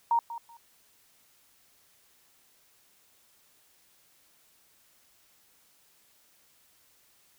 sine tone with echo, 932.3 Hz, A#5, in tune, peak -21 dBFS, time 0.11-0.19 s, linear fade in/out 2 ms, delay 190 ms, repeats 2, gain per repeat -14 dB, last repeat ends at 0.57 s, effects white hiss -64 dBFS RMS until 7.38 s

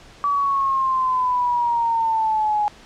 sine exponential sweep, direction down, 1150 to 830.6 Hz, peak -17 dBFS, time 0.24-2.68 s, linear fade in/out 0 ms, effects pink hiss -46 dBFS RMS until 2.85 s + low-pass 6000 Hz 12 dB/octave

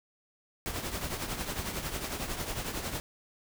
pink noise with tremolo, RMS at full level -33 dBFS, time 0.66-3 s, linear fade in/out 0 ms, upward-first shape triangle, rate 11 Hz, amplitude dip 65%, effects none

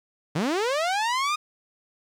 sawtooth linear sweep, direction up, 136.2 to 1244.5 Hz, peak -19 dBFS, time 0.35-1.36 s, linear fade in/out 10 ms, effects low-pass 7000 Hz 12 dB/octave + 9-bit

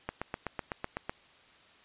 click train, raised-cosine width 0.5 ms, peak -18 dBFS, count 9, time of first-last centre 0.09-1.095 s, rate 7.96 Hz, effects white hiss -59 dBFS RMS until 1.84 s + resampled to 8000 Hz

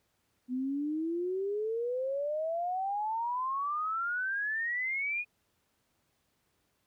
sine exponential sweep, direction up, 246.9 to 2483 Hz, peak -30 dBFS, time 0.48-5.25 s, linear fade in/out 50 ms, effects pink hiss -75 dBFS RMS until 6.86 s + high-pass 60 Hz 12 dB/octave

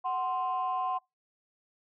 sine tone pair together, 743.9 / 1045 Hz, F#5 / C6, +9 / -2 cents, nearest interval tritone, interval 589 cents, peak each -30 / -30 dBFS, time 0.04-0.99 s, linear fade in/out 20 ms, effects noise-tail reverb RT60 0.2 s tail -25 dB re dry + tanh soft clip ceiling -23 dBFS

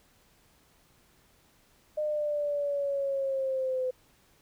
sine linear sweep, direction down, 609 to 508 Hz, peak -27 dBFS, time 1.97-3.91 s, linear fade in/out 10 ms, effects pink hiss -64 dBFS RMS until 4.41 s

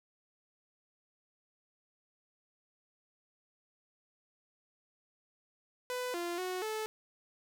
sawtooth tone with pitch steps, 499.2 / 346.3 / 367.5 / 434.6 Hz, B4 / F4 / F#4 / A4, +19 / -15 / -12 / -21 cents, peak -31 dBFS, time 5.9-6.86 s, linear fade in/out 0 ms, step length 240 ms, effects none

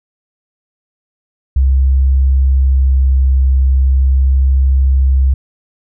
sine tone with vibrato, 66.3 Hz, C2, 23 cents sharp, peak -7 dBFS, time 1.56-5.34 s, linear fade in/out 5 ms, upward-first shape sine, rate 0.4 Hz, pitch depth 8 cents each way, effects none

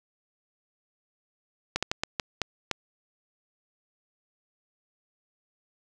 slowing click train, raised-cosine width 0.2 ms, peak -9 dBFS, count 7, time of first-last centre 1.76-2.713 s, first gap 66 ms, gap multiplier 1.35, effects none

